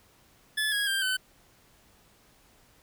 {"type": "tone with pitch steps", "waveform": "25% pulse", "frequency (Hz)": [1725, 1652.8, 1583.7, 1517.4], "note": ["A6", "G#6", "G6", "F#6"], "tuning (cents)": [-35, -9, 17, 43], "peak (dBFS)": -22, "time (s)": [0.57, 1.17], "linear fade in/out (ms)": 10, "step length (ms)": 150, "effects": ["pink hiss -61 dBFS RMS until 2.82 s"]}